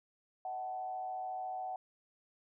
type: tone with frequency modulation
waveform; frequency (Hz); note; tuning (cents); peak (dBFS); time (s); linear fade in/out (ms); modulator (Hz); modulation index
sine; 750; F#5; +23; -37; 0.45-1.76; 2; 114; 0.54
effects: none